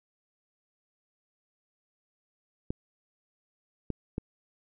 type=clicks; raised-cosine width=3 ms; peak=-18 dBFS; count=3; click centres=2.705 / 3.903 / 4.181 s; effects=none